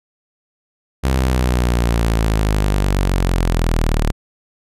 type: linear sweep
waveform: sawtooth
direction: down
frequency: 66.3 to 36.71 Hz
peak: -10 dBFS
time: 1.03-4.12 s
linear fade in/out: 20 ms
effects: resampled to 32000 Hz